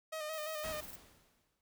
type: tone with vibrato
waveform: sawtooth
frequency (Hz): 621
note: D#5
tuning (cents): -3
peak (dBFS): -35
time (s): 0.12-0.81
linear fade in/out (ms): 10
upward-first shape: square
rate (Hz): 5.8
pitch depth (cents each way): 35
type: noise with tremolo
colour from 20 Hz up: violet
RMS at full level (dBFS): -48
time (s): 0.33-0.96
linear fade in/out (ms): 5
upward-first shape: square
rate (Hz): 20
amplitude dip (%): 60
type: noise with exponential decay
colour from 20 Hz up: pink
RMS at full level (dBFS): -44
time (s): 0.64-1.61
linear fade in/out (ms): 2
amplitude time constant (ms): 210
effects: none